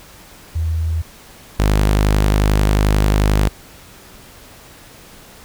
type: tone pair in turn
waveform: sine / sawtooth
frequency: 81 / 51.26 Hz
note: E2 / G#1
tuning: -30 / -22 cents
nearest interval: minor sixth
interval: 792 cents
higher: first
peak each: -16 / -8 dBFS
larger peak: second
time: 0.55-1.02 / 1.59-3.49 s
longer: second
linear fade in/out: 10 ms
effects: pink hiss -42 dBFS RMS until 5.44 s